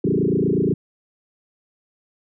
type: tone with frequency modulation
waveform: sine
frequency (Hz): 281.8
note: C#4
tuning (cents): +29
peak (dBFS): -16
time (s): 0.04-0.74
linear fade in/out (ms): 5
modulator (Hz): 28.2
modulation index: 5.1
effects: none